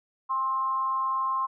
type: tone with amplitude modulation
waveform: sine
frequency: 1057 Hz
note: C6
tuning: 17 cents sharp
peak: -22 dBFS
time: 0.29-1.47 s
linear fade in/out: 20 ms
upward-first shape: sine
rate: 248 Hz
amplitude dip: 50%
effects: none